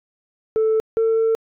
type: tone pair in turn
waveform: sine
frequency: 440 / 449.2 Hz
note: A4 / A4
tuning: 0 / +36 cents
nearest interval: unison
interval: 36 cents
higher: second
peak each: -13 dBFS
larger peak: neither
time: 0.56-0.8 / 0.97-1.35 s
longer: second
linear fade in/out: 0 ms
effects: tanh soft clip ceiling -13 dBFS